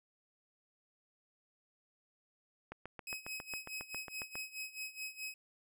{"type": "click train", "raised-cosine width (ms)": 0.5, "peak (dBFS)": -29, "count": 13, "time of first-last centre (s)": [2.72, 4.355], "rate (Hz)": 7.34}
{"type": "tone with tremolo", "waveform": "sawtooth", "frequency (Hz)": 2546, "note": "D#7", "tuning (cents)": 39, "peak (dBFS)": -36, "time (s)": [3.07, 5.34], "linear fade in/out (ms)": 2, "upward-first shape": "sine", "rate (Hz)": 4.7, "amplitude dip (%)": 85}
{"effects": []}